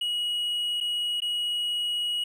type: tone with dropouts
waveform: triangle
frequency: 2906 Hz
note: F#7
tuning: 32 cents flat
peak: -24 dBFS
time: 0.01-2.24 s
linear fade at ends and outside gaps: 5 ms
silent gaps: 0.804-0.809 / 1.204-1.219 s
effects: none